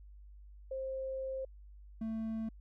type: tone pair in turn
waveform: sine / triangle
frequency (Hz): 529 / 222.4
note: C5 / A3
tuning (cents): +19 / +19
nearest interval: octave + minor third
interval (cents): 1500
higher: first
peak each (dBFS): -36 / -33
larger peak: second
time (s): 0.71-1.45 / 2.01-2.49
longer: first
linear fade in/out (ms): 5
effects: added 50 Hz sine -51 dBFS peak until 2.6 s